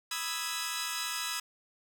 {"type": "chord", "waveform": "10% pulse", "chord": "E major seventh", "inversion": "second", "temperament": "equal", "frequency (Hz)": [987.8, 1244.5, 1318.5, 1661.2], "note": ["B5", "D#6", "E6", "G#6"], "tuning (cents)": [0, 0, 0, 0], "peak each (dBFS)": [-31, -32, -30, -29], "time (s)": [0.11, 1.4], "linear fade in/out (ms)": 5, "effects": []}